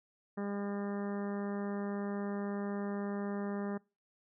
harmonic tone, 201.8 Hz, G#3, 49 cents flat, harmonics 1 / 2 / 3 / 4 / 5 / 6 / 7 / 8 / 9, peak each -36 / -41 / -46 / -49 / -52 / -51 / -56 / -55 / -54 dBFS, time 0.37-3.78 s, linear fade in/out 10 ms, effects noise-tail reverb RT60 0.3 s tail -25 dB re dry

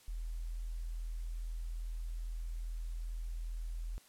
sine tone, 41.2 Hz, E1, in tune, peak -37 dBFS, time 0.08-3.98 s, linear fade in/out 0 ms, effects white hiss -63 dBFS RMS until 4.08 s + low-pass 12000 Hz 12 dB/octave

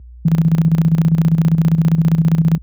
sine tone with tremolo, 162.7 Hz, E3, 22 cents flat, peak -7 dBFS, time 0.25-2.58 s, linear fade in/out 5 ms, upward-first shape square, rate 15 Hz, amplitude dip 65%, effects added 60 Hz sine -25 dBFS peak until 2.62 s + high-pass 100 Hz 12 dB/octave

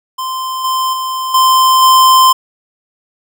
square tone with level steps, 1039 Hz, C6, 12 cents flat, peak -18 / -13 / -17 / -7 / -5 dBFS, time 0.18-2.33 s, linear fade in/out 10 ms, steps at 0.64 / 0.93 / 1.34 / 1.82 s, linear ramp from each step 5 ms, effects none

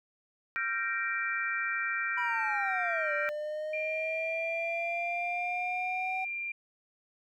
sine chord, G minor seventh, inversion third, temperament equal with one note detuned, 1375.3 / 1568 / 1864.7 / 2349 Hz, F6 / G6 / Bb6 / D7, -27 / 0 / 0 / 0 cents, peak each -35 dBFS, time 0.56-3.29 s, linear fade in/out 0 ms
triangle linear two-way sweep, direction down then up, 987.8 to 587.3 to 756 Hz, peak -31 dBFS, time 2.17-6.25 s, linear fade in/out 10 ms, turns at 3.13 s
sine tone, 2383 Hz, D7, 25 cents sharp, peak -33 dBFS, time 3.73-6.52 s, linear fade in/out 5 ms
effects none

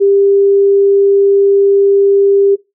sine tone, 397.5 Hz, G4, 24 cents sharp, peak -6 dBFS, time 0-2.56 s, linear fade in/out 20 ms, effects noise-tail reverb RT60 0.2 s tail -19 dB re dry

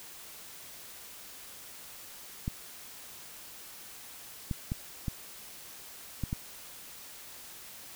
clicks, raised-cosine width 5 ms, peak -19 dBFS, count 6, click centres 2.479 / 4.512 / 4.719 / 5.082 / 6.237 / 6.329 s, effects white hiss -48 dBFS RMS until 7.95 s

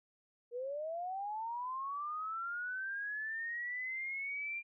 sine linear sweep, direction up, 467.8 to 2392 Hz, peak -37 dBFS, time 0.51-4.63 s, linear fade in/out 50 ms, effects none

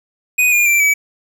square tone with pitch steps, 2489 / 2420 / 2352 / 2286 Hz, D#7 / D#7 / D7 / D7, 0 / -49 / +2 / -47 cents, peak -11 dBFS, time 0.38-0.94 s, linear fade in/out 10 ms, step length 140 ms, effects 8-bit

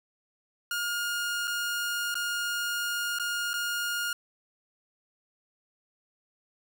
sawtooth tone with dropouts, 1421 Hz, F6, 30 cents sharp, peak -25 dBFS, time 0.71-4.13 s, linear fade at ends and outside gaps 2 ms, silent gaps 1.473-1.477 / 2.143-2.153 / 3.187-3.197 / 3.533-3.539 s, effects none

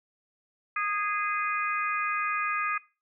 harmonic tone, 412.6 Hz, G#4, 11 cents flat, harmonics 3 / 4 / 5 / 6, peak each -29 / -34 / -34 / -34 dBFS, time 0.76-2.78 s, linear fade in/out 5 ms, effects noise-tail reverb RT60 0.3 s tail -20 dB re dry

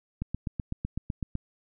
click train, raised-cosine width 5 ms, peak -18 dBFS, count 10, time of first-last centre 0.22-1.354 s, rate 7.94 Hz, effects none

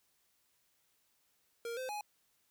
square tone with pitch steps, 466.8 / 516 / 835 Hz, A#4 / C5 / G#5, +2 / -24 / +9 cents, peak -39 dBFS, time 1.65-2.01 s, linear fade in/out 2 ms, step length 120 ms, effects white hiss -75 dBFS RMS until 2.5 s

